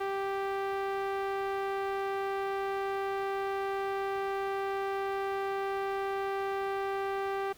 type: tone with low-pass filter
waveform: 5% pulse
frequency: 392 Hz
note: G4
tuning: in tune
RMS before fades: -33 dBFS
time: 0-7.53 s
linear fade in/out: 10 ms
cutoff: 890 Hz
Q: 0.56
effects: pink hiss -57 dBFS RMS until 7.57 s